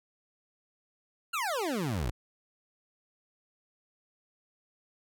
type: exponential sweep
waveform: 25% pulse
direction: down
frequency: 1444 to 49.81 Hz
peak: -26 dBFS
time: 1.33-2.11 s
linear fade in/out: 10 ms
effects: none